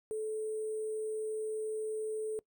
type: tone with sample-and-hold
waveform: sine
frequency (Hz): 434.2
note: A4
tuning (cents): -23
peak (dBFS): -33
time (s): 0.11-2.39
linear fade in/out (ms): 0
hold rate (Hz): 8820
effects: noise-tail reverb RT60 0.1 s tail -22 dB re dry